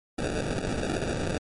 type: noise with sample-and-hold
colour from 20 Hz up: white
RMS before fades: -29 dBFS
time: 0.18-1.38 s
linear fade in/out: 5 ms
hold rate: 1050 Hz
effects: MP3 48 kbps